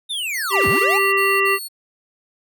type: linear two-way sweep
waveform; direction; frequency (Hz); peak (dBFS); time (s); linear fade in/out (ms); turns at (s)
square; down then up; 3729 to 69.3 to 903; -23; 0.09-0.99; 20; 0.68
type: tone bursts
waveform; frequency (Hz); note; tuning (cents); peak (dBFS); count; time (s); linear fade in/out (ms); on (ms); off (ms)
10% pulse; 4394; C#8; -16; -22; 5; 0.33-1.686; 20; 240; 39
type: harmonic tone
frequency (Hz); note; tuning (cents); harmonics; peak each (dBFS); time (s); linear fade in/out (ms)
392.3; G4; +1; 1 / 3 / 5 / 7; -20 / -20 / -20 / -20; 0.5-1.59; 50
effects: none